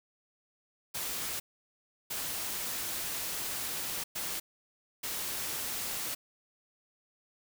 white noise bursts at uneven times, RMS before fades -36 dBFS, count 4, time 0.94-1.4 / 2.1-4.04 / 4.15-4.4 / 5.03-6.15 s, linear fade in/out 10 ms, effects none

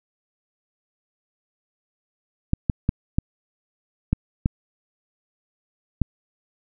clicks, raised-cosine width 5 ms, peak -6 dBFS, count 7, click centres 2.534 / 2.698 / 2.891 / 3.185 / 4.13 / 4.459 / 6.017 s, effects none

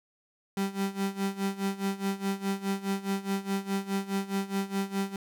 35% pulse tone with tremolo, 196 Hz, G3, in tune, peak -24 dBFS, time 0.57-5.16 s, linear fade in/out 2 ms, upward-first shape sine, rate 4.8 Hz, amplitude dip 85%, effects none

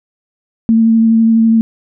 sine tone with vibrato, 225.6 Hz, A3, 44 cents sharp, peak -6 dBFS, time 0.69-1.61 s, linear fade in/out 0 ms, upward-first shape sine, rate 12 Hz, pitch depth 14 cents each way, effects none

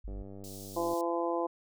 sine tone, 48.63 Hz, G1, 13 cents flat, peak -37 dBFS, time 0.04-0.23 s, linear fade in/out 10 ms
click train, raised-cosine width 2 ms, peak -34 dBFS, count 85, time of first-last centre 0.08-0.934 s, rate 98.4 Hz
pink high-pass noise, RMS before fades -49 dBFS, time 0.44-1.01 s, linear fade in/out 0 ms, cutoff 4500 Hz, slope 24 dB/octave
harmonic tone, 170 Hz, F3, 46 cents flat, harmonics 2 / 3 / 4 / 5 / 6, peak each -33 / -34 / -36 / -38 / -37 dBFS, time 0.76-1.47 s, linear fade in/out 10 ms
effects none

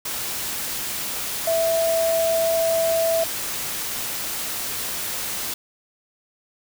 sine tone in noise, 659.3 Hz, E5, in tune, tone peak -18 dBFS, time 1.47-3.24 s, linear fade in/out 5 ms, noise white, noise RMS -28 dBFS, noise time 0.05-5.54 s, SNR +7 dB, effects none

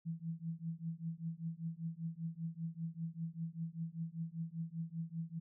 sine tone with tremolo, 164.81 Hz, E3, in tune, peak -35 dBFS, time 0.05-5.4 s, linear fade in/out 20 ms, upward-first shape triangle, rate 5.1 Hz, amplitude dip 100%, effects none

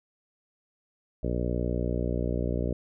harmonic tone, 60.2 Hz, B1, 44 cents flat, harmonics 1 / 2 / 3 / 4 / 5 / 6 / 7 / 8 / 9 / 10, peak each -30 / -33 / -35 / -36 / -37 / -38 / -38 / -39 / -40 / -40 dBFS, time 1.23-2.73 s, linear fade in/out 5 ms, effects none

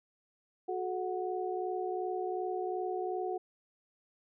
sine tone cluster, 366.9 / 429.6 / 736 Hz, F#4 / A4 / F#5, -15 / -41 / -9 cents, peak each -35 / -39 / -37 dBFS, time 0.68-3.38 s, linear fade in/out 10 ms, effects none

